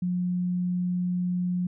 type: tone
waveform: sine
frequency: 179.2 Hz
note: F3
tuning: 45 cents sharp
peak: -24 dBFS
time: 0.02-1.67 s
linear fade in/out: 5 ms
effects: none